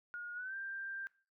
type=tone with pitch glide; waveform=sine; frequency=1434 to 1582 Hz; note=F6 to G6; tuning=+45 to +15 cents; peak=-40 dBFS; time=0.14-1.07 s; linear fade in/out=0 ms; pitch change=+170 cents; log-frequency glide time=0.34-0.55 s; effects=noise-tail reverb RT60 0.4 s tail -19 dB re dry